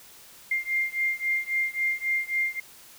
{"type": "beating tone pair", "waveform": "sine", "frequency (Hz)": [2106, 2109.7], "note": ["C7", "C7"], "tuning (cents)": [11, 14], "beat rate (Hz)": 3.7, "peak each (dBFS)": [-27, -28], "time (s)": [0.51, 2.6], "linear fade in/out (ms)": 5, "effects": ["white hiss -50 dBFS RMS until 2.98 s"]}